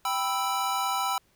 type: chord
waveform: square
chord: E minor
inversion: first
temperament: equal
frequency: 784 / 987.8 / 1318.5 Hz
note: G5 / B5 / E6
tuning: 0 / 0 / 0 cents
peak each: -31 dBFS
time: 0.05-1.18 s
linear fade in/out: 2 ms
effects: pink hiss -66 dBFS RMS until 1.35 s